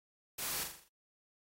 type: noise with echo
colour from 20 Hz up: white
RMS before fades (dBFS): -39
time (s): 0.38-0.64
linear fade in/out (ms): 10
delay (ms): 41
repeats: 6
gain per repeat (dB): -5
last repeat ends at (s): 0.886
effects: AAC 48 kbps